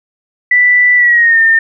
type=tone with pitch glide; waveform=sine; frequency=1975.5 to 1811.5 Hz; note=B6 to A6; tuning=0 to +50 cents; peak=-5 dBFS; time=0.51-1.59 s; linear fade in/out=5 ms; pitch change=-150 cents; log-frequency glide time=0.96-1.4 s; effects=none